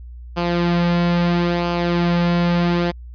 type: tone with flanger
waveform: sawtooth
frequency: 173.3 Hz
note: F3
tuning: 13 cents flat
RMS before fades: -18 dBFS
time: 0.36-2.92 s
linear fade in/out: 20 ms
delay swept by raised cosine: 0.51 to 3.31 ms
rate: 0.75 Hz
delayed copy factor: -0.5
effects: added 60 Hz sine -33 dBFS peak until 3.14 s + resampled to 11025 Hz